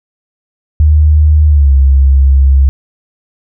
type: tone with pitch glide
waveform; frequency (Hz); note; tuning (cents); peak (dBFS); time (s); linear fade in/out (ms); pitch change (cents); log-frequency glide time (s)
sine; 76 to 67.71; D#2 to C#2; -40 to -40; -3; 0.8-2.69; 0; -200; 1.47-1.73
effects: none